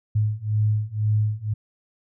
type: beating tone pair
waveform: sine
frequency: 105.7 / 107.7 Hz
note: G#2 / A2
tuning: +31 / -37 cents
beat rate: 2 Hz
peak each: -23 / -22 dBFS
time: 0.15-1.54 s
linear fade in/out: 10 ms
effects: none